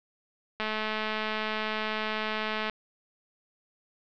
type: click train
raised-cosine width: 0.3 ms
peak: -15 dBFS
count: 454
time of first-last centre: 0.6-2.697 s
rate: 216 Hz
effects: low-pass 4000 Hz 12 dB/octave